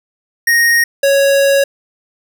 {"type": "tone pair in turn", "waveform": "square", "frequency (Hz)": [1864.7, 554.4], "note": ["A#6", "C#5"], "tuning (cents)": [0, 0], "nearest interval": "octave + major sixth", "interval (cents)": 2100, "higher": "first", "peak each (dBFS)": -9, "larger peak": "neither", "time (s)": [[0.47, 0.84], [1.03, 1.64]], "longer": "second", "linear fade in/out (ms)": 5, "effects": []}